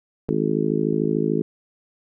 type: clicks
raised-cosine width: 2 ms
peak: -32 dBFS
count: 10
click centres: 0.286 / 0.336 / 0.512 / 0.706 / 0.835 / 0.932 / 1.015 / 1.047 / 1.113 / 1.162 s
type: harmonic tone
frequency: 53.5 Hz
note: A1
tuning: 48 cents flat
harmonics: 3 / 4 / 5 / 6 / 7 / 8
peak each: -26 / -26 / -26 / -26 / -26 / -26 dBFS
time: 0.29-1.42 s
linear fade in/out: 0 ms
effects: none